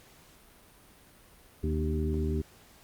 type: harmonic tone with a mistuned harmonic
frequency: 77.78 Hz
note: D#2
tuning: in tune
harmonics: 1 / 2 / 3 / 4 / 5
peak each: -29 / -36 / -35 / -38 / -35 dBFS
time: 1.63-2.42 s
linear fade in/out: 10 ms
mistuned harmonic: 4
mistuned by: -44 cents
effects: pink hiss -57 dBFS RMS until 2.83 s + Opus 48 kbps